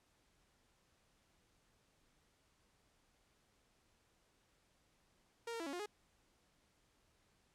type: tone with pitch steps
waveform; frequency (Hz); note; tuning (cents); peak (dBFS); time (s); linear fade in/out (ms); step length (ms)
sawtooth; 465.8 / 459.5 / 332.8 / 278.5 / 354.2 / 417; A#4 / A#4 / E4 / C#4 / F4 / G#4; -1 / -25 / +17 / +8 / +24 / +7; -38; 5.47-5.86; 5; 65
effects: pink hiss -75 dBFS RMS until 7.54 s + low-pass 10000 Hz 12 dB/octave